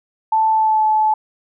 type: tone with pitch glide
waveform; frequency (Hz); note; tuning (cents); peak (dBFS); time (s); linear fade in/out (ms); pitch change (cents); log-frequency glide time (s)
sine; 880 to 864.4; A5 to A5; 0 to -31; -12; 0.32-1.14; 5; -31; 0.5-0.85
effects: none